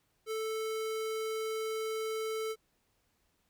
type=tone; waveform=square; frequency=440 Hz; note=A4; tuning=in tune; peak=-34 dBFS; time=0.26-2.56 s; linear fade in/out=50 ms; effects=pink hiss -75 dBFS RMS until 3.49 s